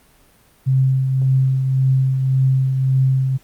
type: tone with tremolo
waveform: sine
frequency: 132.2 Hz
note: C3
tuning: 18 cents sharp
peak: -11 dBFS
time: 0.66-3.38 s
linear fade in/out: 20 ms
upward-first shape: triangle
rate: 1.8 Hz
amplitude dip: 45%
effects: pink hiss -53 dBFS RMS until 3.43 s + Opus 32 kbps